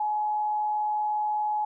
sine tone with amplitude modulation, 846 Hz, G#5, 32 cents sharp, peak -23 dBFS, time 0-1.65 s, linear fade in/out 5 ms, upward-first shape sine, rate 125 Hz, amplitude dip 25%, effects none

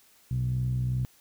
10% pulse tone with low-pass filter, 62.6 Hz, B1, 24 cents sharp, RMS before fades -28 dBFS, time 0.31-1.05 s, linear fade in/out 0 ms, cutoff 130 Hz, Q 4.8, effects white hiss -60 dBFS RMS until 1.2 s

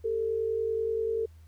sine tone pair together, 400.2 / 450.5 Hz, G4 / A4, +36 / +41 cents, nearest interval major second, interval 205 cents, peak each -34 / -27 dBFS, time 0.04-1.26 s, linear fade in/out 10 ms, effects added 80 Hz sine -49 dBFS peak until 1.47 s + pink hiss -67 dBFS RMS until 1.47 s

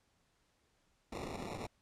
white noise with sample-and-hold, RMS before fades -43 dBFS, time 1.12-1.67 s, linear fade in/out 5 ms, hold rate 1575 Hz, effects pink hiss -75 dBFS RMS until 1.81 s + low-pass 9000 Hz 12 dB/octave

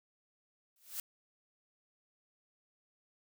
blue noise with exponential growth, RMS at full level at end -36 dBFS, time 0.76-1 s, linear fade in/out 1 ms, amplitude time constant 51 ms, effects none

